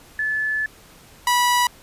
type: tone pair in turn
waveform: sine / sawtooth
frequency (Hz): 1732 / 977.4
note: A6 / B5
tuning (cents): -28 / -18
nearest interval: minor seventh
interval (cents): 990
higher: first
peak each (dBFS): -20 / -12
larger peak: second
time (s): 0.19-0.66 / 1.27-1.67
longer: first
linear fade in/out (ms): 2
effects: pink hiss -48 dBFS RMS until 1.82 s + resampled to 32000 Hz